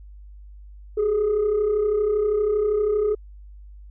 sine tone pair together, 390 / 422.6 Hz, G4 / G#4, -9 / +30 cents, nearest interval minor second, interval 139 cents, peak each -25 / -17 dBFS, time 0.97-3.15 s, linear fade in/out 10 ms, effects tanh soft clip ceiling -16 dBFS + added 50 Hz sine -40 dBFS peak until 3.9 s

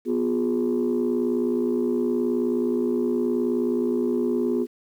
sine chord, F diminished, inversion second, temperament equal with one note detuned, 246.9 / 356.2 / 415.3 Hz, Cb4 / F4 / Ab4, 0 / +34 / 0 cents, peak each -23 / -24 / -25 dBFS, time 0.05-4.67 s, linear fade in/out 50 ms, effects tanh soft clip ceiling -15 dBFS + 9-bit

